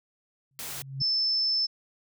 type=tone with exponential growth; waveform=sine; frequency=135.3 Hz; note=C#3; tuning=42 cents flat; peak=-29 dBFS; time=0.51-1.02 s; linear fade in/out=2 ms; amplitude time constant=110 ms
type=noise; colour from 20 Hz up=white; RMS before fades=-37 dBFS; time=0.59-0.82 s; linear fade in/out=0 ms
type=tone; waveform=sine; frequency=5274 Hz; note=E8; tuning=in tune; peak=-23 dBFS; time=1-1.67 s; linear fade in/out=20 ms
effects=none